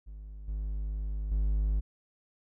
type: tone with level steps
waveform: triangle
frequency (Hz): 51.4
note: G#1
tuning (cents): -17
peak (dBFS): -39 / -29 / -23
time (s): 0.06-1.81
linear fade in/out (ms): 20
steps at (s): 0.48 / 1.31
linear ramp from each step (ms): 5
effects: none